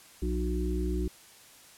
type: harmonic tone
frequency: 60.7 Hz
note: B1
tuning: 29 cents flat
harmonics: 1 / 3 / 5 / 6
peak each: -29 / -36 / -36 / -35 dBFS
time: 0.22-1.08 s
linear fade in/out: 5 ms
effects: white hiss -54 dBFS RMS until 1.77 s + low-pass 12000 Hz 12 dB/octave